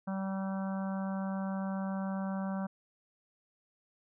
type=harmonic tone; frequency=192.6 Hz; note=G3; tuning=30 cents flat; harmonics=1 / 3 / 4 / 5 / 6 / 7 / 8; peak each=-33 / -43 / -45 / -47 / -49 / -50 / -51 dBFS; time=0.07-2.67 s; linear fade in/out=10 ms; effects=none